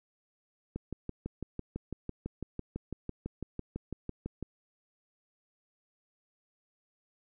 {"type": "click train", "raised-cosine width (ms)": 3, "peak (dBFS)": -23, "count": 23, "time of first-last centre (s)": [0.76, 4.427], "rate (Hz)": 6, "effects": []}